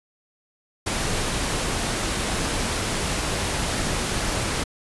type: noise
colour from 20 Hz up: pink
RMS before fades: -25 dBFS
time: 0.86-4.64 s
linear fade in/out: 10 ms
effects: resampled to 24000 Hz